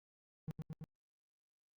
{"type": "tone with echo", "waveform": "triangle", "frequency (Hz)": 157.2, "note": "D#3", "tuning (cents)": 18, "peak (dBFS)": -36, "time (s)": [0.48, 0.51], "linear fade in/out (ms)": 0, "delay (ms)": 110, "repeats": 3, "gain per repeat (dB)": -2, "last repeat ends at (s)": 0.84, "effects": ["Opus 48 kbps"]}